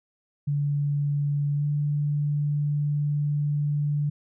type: tone with pitch glide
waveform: sine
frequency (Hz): 144.3 to 146.57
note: D3 to D3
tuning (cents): -30 to -3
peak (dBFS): -22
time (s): 0.47-4.1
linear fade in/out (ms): 10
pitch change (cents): +27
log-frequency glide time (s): 1.55-1.64
effects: none